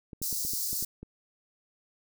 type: clicks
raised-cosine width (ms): 3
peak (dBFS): -29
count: 8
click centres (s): 0.132 / 0.217 / 0.328 / 0.45 / 0.535 / 0.73 / 0.826 / 1.03
type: high-pass noise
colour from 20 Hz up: white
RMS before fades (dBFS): -32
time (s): 0.22-0.85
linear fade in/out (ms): 5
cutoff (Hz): 4500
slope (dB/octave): 48
effects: none